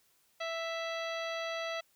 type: harmonic tone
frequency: 660 Hz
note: E5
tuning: 2 cents sharp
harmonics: 1 / 2 / 3 / 4 / 5 / 6 / 7 / 9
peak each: -37 / -42 / -42 / -45 / -46 / -48 / -52 / -55 dBFS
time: 0.4-1.81 s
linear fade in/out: 10 ms
effects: white hiss -70 dBFS RMS until 1.95 s